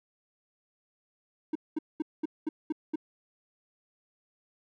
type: tone bursts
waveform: triangle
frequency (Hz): 311.1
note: D#4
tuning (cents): 0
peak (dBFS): -25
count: 7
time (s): 1.53-2.958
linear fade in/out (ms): 5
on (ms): 24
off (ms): 210
effects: none